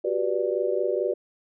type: chord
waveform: sine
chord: G major seventh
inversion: third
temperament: just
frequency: 367.5 / 392 / 490 / 588 Hz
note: F#4 / G4 / B4 / D5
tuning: -12 / 0 / -14 / +2 cents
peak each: -28 dBFS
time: 0.04-1.14 s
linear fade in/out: 10 ms
effects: none